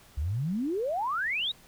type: exponential sweep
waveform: sine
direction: up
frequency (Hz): 65.6 to 3930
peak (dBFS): -27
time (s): 0.17-1.52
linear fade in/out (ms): 10
effects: pink hiss -56 dBFS RMS until 1.67 s